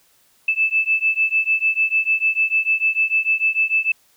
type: beating tone pair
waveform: sine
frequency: 2625 / 2631.7 Hz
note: E7 / E7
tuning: -8 / -3 cents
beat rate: 6.7 Hz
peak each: -19 dBFS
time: 0.48-3.92 s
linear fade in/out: 5 ms
effects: white hiss -58 dBFS RMS until 4.16 s